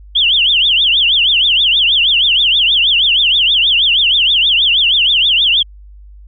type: tone with vibrato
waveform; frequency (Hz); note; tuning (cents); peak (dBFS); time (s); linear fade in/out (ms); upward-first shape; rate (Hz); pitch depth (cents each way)
sine; 3136; G7; 0; -8; 0.15-5.63; 10; triangle; 6.3; 280
effects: added 50 Hz sine -34 dBFS peak until 6.27 s